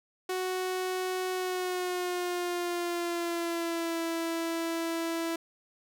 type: tone with pitch glide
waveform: sawtooth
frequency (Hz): 370 to 331.5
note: F#4 to E4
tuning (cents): 0 to +10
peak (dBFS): -26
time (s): 0.29-5.36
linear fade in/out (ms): 5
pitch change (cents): -190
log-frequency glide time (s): 1.32-4.01
effects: none